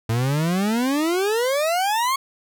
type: exponential sweep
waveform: 40% pulse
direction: up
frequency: 110 to 1109 Hz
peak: -18 dBFS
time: 0.09-2.16 s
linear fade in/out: 5 ms
effects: none